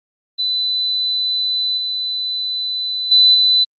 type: tone with level steps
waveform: sine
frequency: 4002 Hz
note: B7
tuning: 22 cents sharp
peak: -16 / -19 / -7 / -10 dBFS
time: 0.38-3.65 s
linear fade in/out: 20 ms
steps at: 1.77 / 3.11 / 3.34 s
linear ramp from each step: 10 ms
effects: Opus 24 kbps